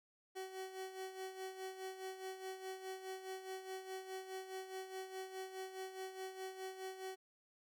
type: tone with tremolo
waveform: 30% pulse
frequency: 378 Hz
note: F#4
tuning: 37 cents sharp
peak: -40 dBFS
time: 0.35-7.16 s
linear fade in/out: 20 ms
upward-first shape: sine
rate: 4.8 Hz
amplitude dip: 65%
effects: none